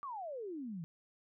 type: exponential sweep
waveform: sine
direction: down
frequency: 1187 to 155.56 Hz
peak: -40 dBFS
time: 0.03-0.84 s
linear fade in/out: 0 ms
effects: none